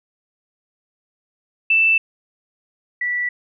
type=tone pair in turn; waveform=sine; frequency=2653 / 1958.7 Hz; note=E7 / B6; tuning=+10 / -15 cents; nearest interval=perfect fourth; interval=525 cents; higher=first; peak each=-12 / -19 dBFS; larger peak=first; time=1.7-1.98 / 3.01-3.29 s; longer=neither; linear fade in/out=5 ms; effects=none